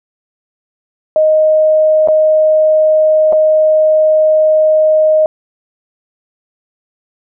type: tone with dropouts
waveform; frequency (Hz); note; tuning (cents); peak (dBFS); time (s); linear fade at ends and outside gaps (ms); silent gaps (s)
sine; 622.3; D#5; 0; -6; 1.16-5.26; 1; 2.075-2.085 / 3.325-3.33
effects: none